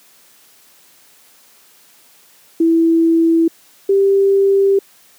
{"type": "tone pair in turn", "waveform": "sine", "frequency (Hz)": [329.6, 393.4], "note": ["E4", "G4"], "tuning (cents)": [0, 6], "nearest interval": "minor third", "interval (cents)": 306, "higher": "second", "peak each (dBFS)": -9, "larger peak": "neither", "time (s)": [[2.6, 3.48], [3.89, 4.79]], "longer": "second", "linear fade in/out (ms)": 5, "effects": ["white hiss -49 dBFS RMS until 5.18 s", "high-pass 150 Hz 12 dB/octave"]}